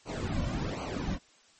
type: noise with flanger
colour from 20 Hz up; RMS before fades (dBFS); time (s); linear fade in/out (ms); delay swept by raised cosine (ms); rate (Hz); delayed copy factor
brown; -33; 0.05-1.19; 50; 0.55 to 2.45; 1.3; -0.95
effects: white hiss -61 dBFS RMS until 1.59 s + MP3 32 kbps